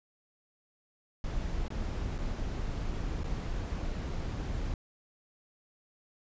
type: noise with dropouts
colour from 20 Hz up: brown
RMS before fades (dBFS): -34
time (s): 1.24-4.74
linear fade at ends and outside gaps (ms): 2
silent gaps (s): 1.682-1.703 / 2.182-2.186 / 3.235-3.241
effects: resampled to 16000 Hz